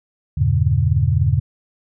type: chord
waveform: sine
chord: E diminished seventh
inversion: none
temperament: just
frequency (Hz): 82.41 / 98.89 / 118.67 / 142.4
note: E2 / G2 / Bb2 / Db3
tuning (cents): 0 / +16 / +31 / +47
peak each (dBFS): -19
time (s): 0.37-1.4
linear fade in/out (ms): 10
effects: none